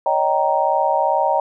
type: chord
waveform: sine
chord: Eb dominant seventh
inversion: third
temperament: just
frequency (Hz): 560 / 622.3 / 777.8 / 933.4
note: Db5 / Eb5 / G5 / Bb5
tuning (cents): +18 / 0 / -14 / +2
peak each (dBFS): -22 / -21 / -20 / -19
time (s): 0.06-1.4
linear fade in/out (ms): 2
effects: none